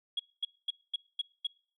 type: tone bursts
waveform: sine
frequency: 3322 Hz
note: G#7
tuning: in tune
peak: -28 dBFS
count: 6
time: 0.17-1.47 s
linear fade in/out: 5 ms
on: 25 ms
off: 230 ms
effects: noise-tail reverb RT60 0.5 s tail -25 dB re dry + tanh soft clip ceiling -24 dBFS